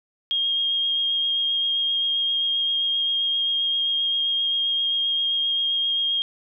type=tone with vibrato; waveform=sine; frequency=3241 Hz; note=G#7; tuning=43 cents flat; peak=-20 dBFS; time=0.31-6.22 s; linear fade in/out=0 ms; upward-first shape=triangle; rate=7.6 Hz; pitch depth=13 cents each way; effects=none